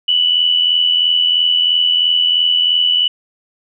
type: tone pair together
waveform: sine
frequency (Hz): 2960 / 3043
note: F#7 / F#7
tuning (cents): 0 / +48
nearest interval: unison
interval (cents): 48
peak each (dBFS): -11 / -20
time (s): 0.08-3.08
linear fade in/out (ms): 5
effects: none